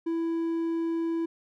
triangle tone, 331.1 Hz, E4, 8 cents sharp, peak -24 dBFS, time 0.06-1.26 s, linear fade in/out 10 ms, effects none

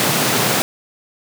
pink high-pass noise, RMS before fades -17 dBFS, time 0-0.62 s, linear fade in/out 0 ms, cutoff 120 Hz, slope 48 dB/octave, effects none

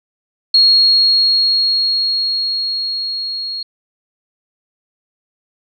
sine tone with level ramp, 4294 Hz, C8, 44 cents sharp, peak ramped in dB -6 to -21 dBFS, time 0.54-3.63 s, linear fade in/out 5 ms, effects none

